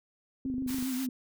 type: tone with vibrato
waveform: sine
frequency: 258.3 Hz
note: C4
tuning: 22 cents flat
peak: -30 dBFS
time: 0.45-1.09 s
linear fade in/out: 2 ms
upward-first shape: triangle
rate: 7.5 Hz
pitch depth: 68 cents each way
type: click train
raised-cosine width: 3 ms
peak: -31 dBFS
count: 10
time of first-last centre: 0.46-0.826 s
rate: 24.6 Hz
type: high-pass noise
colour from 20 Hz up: white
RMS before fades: -41 dBFS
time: 0.67-1.07 s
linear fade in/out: 20 ms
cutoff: 740 Hz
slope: 24 dB/octave
effects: none